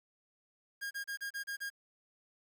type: tone bursts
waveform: 45% pulse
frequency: 1623 Hz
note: G#6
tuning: 40 cents flat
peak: -37 dBFS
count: 7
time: 0.81-1.702 s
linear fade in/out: 20 ms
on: 100 ms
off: 32 ms
effects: 11-bit